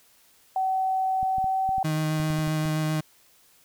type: tone with pitch glide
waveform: sine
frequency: 759 to 766 Hz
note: F#5 to G5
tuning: +44 to -40 cents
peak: -22 dBFS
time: 0.56-1.83 s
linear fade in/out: 2 ms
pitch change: +16 cents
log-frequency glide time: 1.23-1.72 s
type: clicks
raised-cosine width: 5 ms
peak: -26 dBFS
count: 10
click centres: 1.23 / 1.383 / 1.443 / 1.691 / 1.782 / 2.2 / 2.304 / 2.389 / 2.475 / 2.655 s
type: tone with vibrato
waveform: 35% pulse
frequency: 155.56 Hz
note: D#3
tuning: in tune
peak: -22 dBFS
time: 1.84-3.01 s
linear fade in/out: 10 ms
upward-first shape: square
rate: 7.6 Hz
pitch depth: 9 cents each way
effects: white hiss -59 dBFS RMS until 3.64 s